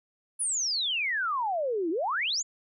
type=exponential two-way sweep; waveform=sine; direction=down then up; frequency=10370 to 311.1 to 7470 Hz; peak=-26 dBFS; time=0.39-2.43 s; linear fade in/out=20 ms; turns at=1.9 s; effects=none